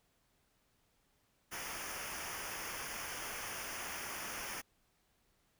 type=noise with comb filter; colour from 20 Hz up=pink; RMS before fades=-43 dBFS; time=1.51-4.62 s; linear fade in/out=20 ms; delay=0.25 ms; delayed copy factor=-0.8; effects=pink hiss -75 dBFS RMS until 5.59 s